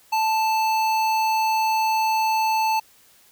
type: tone with notch filter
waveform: square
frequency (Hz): 880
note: A5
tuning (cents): 0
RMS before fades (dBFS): -21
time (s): 0.12-2.8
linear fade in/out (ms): 10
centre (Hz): 9200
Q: 1.2
effects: white hiss -55 dBFS RMS until 3.31 s